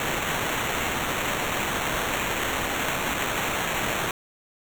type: noise with sample-and-hold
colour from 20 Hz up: white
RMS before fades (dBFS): -27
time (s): 0-4.11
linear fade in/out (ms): 2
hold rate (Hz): 4900
effects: none